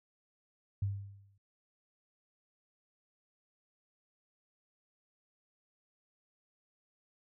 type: tone with exponential decay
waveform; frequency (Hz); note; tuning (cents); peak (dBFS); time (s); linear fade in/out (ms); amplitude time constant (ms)
sine; 99.5; G2; +26; -28; 0.82-1.38; 5; 120
effects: none